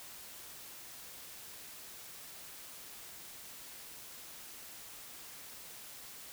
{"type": "silence", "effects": ["white hiss -50 dBFS RMS until 6.32 s"]}